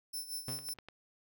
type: tone with tremolo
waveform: 15% pulse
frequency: 5320 Hz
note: E8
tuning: 15 cents sharp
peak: -31 dBFS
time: 0.13-0.74 s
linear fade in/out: 10 ms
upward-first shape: sine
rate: 5.6 Hz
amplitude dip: 75%
type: tone with exponential decay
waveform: sawtooth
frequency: 125.5 Hz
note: B2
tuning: 28 cents sharp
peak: -34 dBFS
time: 0.48-0.77 s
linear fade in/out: 0 ms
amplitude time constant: 63 ms
type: click train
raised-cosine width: 0.3 ms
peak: -33 dBFS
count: 5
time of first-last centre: 0.49-0.886 s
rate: 10.1 Hz
effects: none